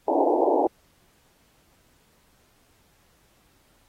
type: band-pass noise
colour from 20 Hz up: pink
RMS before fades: -21 dBFS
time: 0.08-0.67 s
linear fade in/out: 2 ms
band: 280 to 910 Hz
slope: 96 dB/octave
effects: pink hiss -63 dBFS RMS until 3.88 s + AAC 48 kbps